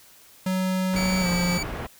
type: tone with pitch glide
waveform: square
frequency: 186.5 to 176.85 Hz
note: F#3 to F3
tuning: +14 to +22 cents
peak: -23 dBFS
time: 0.46-1.58 s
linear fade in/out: 5 ms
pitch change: -92 cents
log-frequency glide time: 1.2-1.27 s
type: low-pass noise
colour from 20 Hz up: pink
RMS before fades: -32 dBFS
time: 0.93-1.87 s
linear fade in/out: 10 ms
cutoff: 1900 Hz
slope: 12 dB/octave
type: tone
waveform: 20% pulse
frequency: 2291 Hz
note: D7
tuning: 44 cents flat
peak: -23 dBFS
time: 0.96-1.63 s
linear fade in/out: 2 ms
effects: white hiss -52 dBFS RMS until 1.99 s